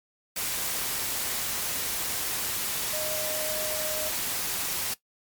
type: tone in noise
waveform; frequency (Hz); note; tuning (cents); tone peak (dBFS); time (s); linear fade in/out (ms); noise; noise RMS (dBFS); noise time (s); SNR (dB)
sine; 618; D#5; -12; -33; 2.93-4.09; 5; white; -30; 0.36-4.94; -6
effects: noise-tail reverb RT60 0.1 s tail -17 dB re dry + MP3 96 kbps